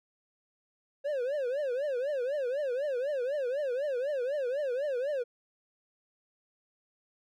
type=tone with vibrato; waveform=triangle; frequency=538 Hz; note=C5; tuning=48 cents sharp; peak=-27 dBFS; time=1.04-5.24 s; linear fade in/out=20 ms; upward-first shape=triangle; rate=4 Hz; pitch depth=230 cents each way; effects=none